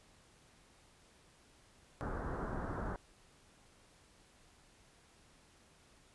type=low-pass noise; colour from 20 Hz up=pink; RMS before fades=-40 dBFS; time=2.01-2.96 s; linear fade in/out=0 ms; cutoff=1600 Hz; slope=48 dB/octave; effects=pink hiss -65 dBFS RMS until 6.14 s + resampled to 24000 Hz